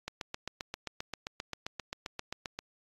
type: click train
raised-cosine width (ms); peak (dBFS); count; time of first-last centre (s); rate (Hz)
0.2; -19; 20; 0.08-2.59; 7.57
effects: AAC 32 kbps